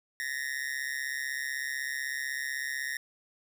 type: tone with amplitude modulation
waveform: 45% pulse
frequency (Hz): 1854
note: A#6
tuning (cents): -10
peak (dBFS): -28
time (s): 0.2-2.97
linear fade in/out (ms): 0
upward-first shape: sine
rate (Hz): 136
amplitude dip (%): 100
effects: none